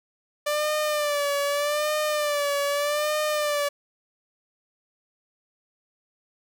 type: tone with vibrato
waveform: sawtooth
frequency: 588 Hz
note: D5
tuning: 2 cents sharp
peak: -19 dBFS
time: 0.46-3.69 s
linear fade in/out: 10 ms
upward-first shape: sine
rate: 0.82 Hz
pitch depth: 60 cents each way
effects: none

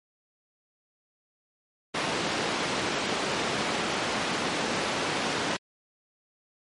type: band-pass noise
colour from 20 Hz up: pink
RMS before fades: -29 dBFS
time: 1.94-5.57 s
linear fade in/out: 10 ms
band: 220 to 4600 Hz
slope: 12 dB/octave
effects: MP3 48 kbps

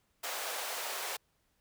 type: high-pass noise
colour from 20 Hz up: pink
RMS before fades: -38 dBFS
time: 0.23-1.17 s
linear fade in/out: 10 ms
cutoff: 520 Hz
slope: 24 dB/octave
effects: pink hiss -75 dBFS RMS until 1.6 s

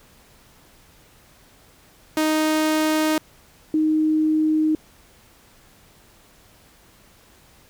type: tone pair in turn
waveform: sawtooth / sine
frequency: 311.1 / 311.1 Hz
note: D#4 / D#4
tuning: 0 / 0 cents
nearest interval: unison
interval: 0 cents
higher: neither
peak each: -14 / -16 dBFS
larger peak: first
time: 2.17-3.18 / 3.74-4.75 s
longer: neither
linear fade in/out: 2 ms
effects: pink hiss -53 dBFS RMS until 7.69 s

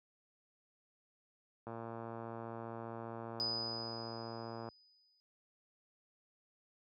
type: click train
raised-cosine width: 1 ms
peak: -31 dBFS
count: 348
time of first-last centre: 1.67-4.687 s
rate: 115 Hz
type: tone with exponential decay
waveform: sine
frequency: 4978 Hz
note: D#8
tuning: in tune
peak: -33 dBFS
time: 3.4-5.2 s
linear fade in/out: 0 ms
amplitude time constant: 390 ms
effects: high-pass 60 Hz 12 dB/octave

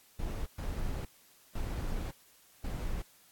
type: noise bursts at uneven times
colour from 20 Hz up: brown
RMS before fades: -35 dBFS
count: 4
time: 0.19-0.46 / 0.58-1.05 / 1.55-2.11 / 2.64-3.02 s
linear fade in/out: 5 ms
effects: white hiss -62 dBFS RMS until 3.31 s + AAC 64 kbps

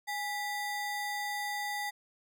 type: ring-modulated tone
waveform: square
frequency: 1396.9 Hz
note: F6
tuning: in tune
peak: -31 dBFS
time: 0.07-1.91 s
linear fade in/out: 20 ms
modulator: 573 Hz
effects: none

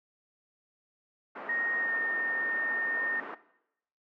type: band-pass noise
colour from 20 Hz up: white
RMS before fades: -42 dBFS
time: 1.35-3.35 s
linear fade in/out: 10 ms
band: 240 to 1600 Hz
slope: 24 dB/octave
type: tone with pitch glide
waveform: sine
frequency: 1864.7 to 1832.7 Hz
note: A#6 to A#6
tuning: 0 to -30 cents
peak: -28 dBFS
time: 1.49-3.2 s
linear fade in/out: 2 ms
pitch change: -30 cents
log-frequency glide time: 1.78-1.93 s
effects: noise-tail reverb RT60 0.8 s tail -17 dB re dry

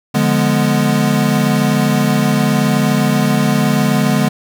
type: chord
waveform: square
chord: D diminished seventh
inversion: none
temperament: equal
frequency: 146.83 / 174.61 / 207.7 / 246.9 Hz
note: D3 / F3 / Ab3 / Cb4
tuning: 0 / 0 / 0 / 0 cents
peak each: -17 / -22 / -16 / -18 dBFS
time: 0.14-4.29 s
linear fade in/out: 10 ms
effects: 8-bit

